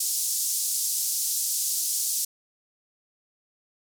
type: band-pass noise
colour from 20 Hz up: pink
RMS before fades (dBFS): -27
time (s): 0-2.25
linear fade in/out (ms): 5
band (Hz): 5600 to 14000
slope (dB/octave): 24
effects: none